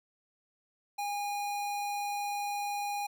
square tone, 817 Hz, G#5, 29 cents flat, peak -33 dBFS, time 0.98-3.07 s, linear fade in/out 10 ms, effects none

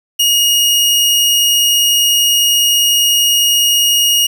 sawtooth tone, 2871 Hz, F7, 47 cents sharp, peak -6 dBFS, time 0.19-4.27 s, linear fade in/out 10 ms, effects 7-bit

